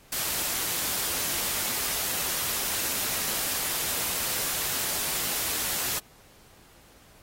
white noise, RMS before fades -29 dBFS, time 0.12-5.99 s, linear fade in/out 5 ms, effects pink hiss -56 dBFS RMS until 7.22 s + AAC 48 kbps

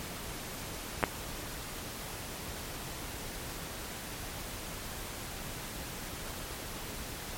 clicks, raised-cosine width 0.5 ms, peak -15 / -8 dBFS, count 2, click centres 1.028 / 1.038 s, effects pink hiss -41 dBFS RMS until 7.37 s + MP3 64 kbps

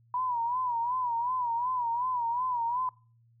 sine tone with vibrato, 972 Hz, B5, 28 cents flat, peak -27 dBFS, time 0.14-2.89 s, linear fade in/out 2 ms, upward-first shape sine, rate 2.7 Hz, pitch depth 93 cents each way, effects noise-tail reverb RT60 0.4 s tail -25 dB re dry + added 116 Hz sine -60 dBFS peak until 3.4 s

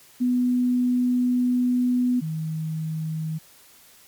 sine tone pair in turn, 248 / 158.26 Hz, B3 / D#3, +7 / +30 cents, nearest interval minor sixth, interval 777 cents, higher first, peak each -18 / -25 dBFS, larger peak first, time 0.2-2.21 / 2.21-3.39 s, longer first, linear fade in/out 20 ms, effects white hiss -52 dBFS RMS until 4.07 s + MP3 96 kbps

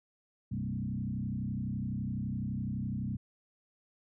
sine tone with frequency modulation, 163.3 Hz, E3, 16 cents flat, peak -32 dBFS, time 0.51-3.17 s, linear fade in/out 10 ms, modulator 31.9 Hz, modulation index 2.4, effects none

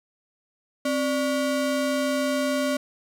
square ring-modulated tone, 426.6 Hz, G#4, 46 cents sharp, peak -20 dBFS, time 0.85-2.77 s, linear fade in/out 5 ms, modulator 163 Hz, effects low-pass 12000 Hz 12 dB/octave + 9-bit

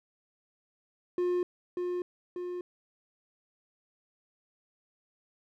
triangle tone with echo, 356.7 Hz, F4, 37 cents sharp, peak -24 dBFS, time 1.18-1.43 s, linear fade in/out 2 ms, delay 590 ms, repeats 2, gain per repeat -4 dB, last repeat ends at 2.61 s, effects none

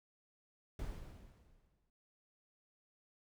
brown noise with exponential decay, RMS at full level -41 dBFS, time 0.79-1.9 s, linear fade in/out 2 ms, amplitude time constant 240 ms, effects none

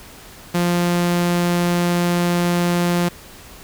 sawtooth tone, 174.61 Hz, F3, in tune, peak -12 dBFS, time 0.54-3.09 s, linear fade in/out 10 ms, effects pink hiss -41 dBFS RMS until 3.63 s

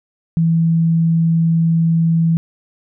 sine tone, 164.81 Hz, E3, in tune, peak -11 dBFS, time 0.37-2.37 s, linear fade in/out 0 ms, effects none

